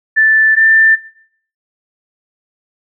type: tone pair in turn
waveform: sine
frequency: 1760 / 1780.5 Hz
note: A6 / A6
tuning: 0 / +20 cents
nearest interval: unison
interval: 20 cents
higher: second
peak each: -6 dBFS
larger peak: neither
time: 0.16-0.56 / 0.56-0.96 s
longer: neither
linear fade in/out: 20 ms
effects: noise-tail reverb RT60 0.6 s tail -19 dB re dry